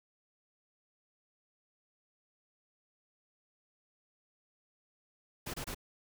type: noise bursts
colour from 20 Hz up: pink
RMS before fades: -40 dBFS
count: 3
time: 5.46-5.747 s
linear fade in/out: 10 ms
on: 79 ms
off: 25 ms
effects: none